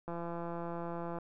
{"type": "click train", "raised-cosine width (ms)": 1, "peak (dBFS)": -27, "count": 189, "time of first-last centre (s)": [0.08, 1.186], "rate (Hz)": 170, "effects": []}